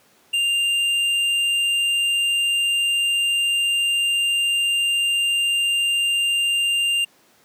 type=tone with hard clipping; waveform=triangle; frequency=2794 Hz; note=F7; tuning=in tune; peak=-19 dBFS; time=0.33-7.05 s; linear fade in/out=10 ms; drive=10 dB; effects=pink hiss -56 dBFS RMS until 7.44 s + high-pass 200 Hz 12 dB/octave